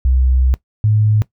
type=tone pair in turn; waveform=sine; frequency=64 / 106.96 Hz; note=C2 / A2; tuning=-38 / -49 cents; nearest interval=major sixth; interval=889 cents; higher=second; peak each=-10 dBFS; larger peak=neither; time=0.05-0.54 / 0.84-1.22 s; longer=first; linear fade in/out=0 ms; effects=noise-tail reverb RT60 0.1 s tail -18 dB re dry